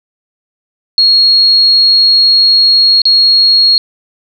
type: tone with dropouts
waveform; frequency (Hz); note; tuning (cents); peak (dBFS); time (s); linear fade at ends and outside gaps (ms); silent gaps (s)
sine; 4298; C8; +46; -4; 0.98-3.78; 1; 3.018-3.054
effects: none